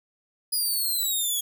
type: exponential sweep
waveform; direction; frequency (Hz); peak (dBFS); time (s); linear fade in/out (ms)
5% pulse; down; 4978 to 3322; -17; 0.52-1.41; 10
effects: none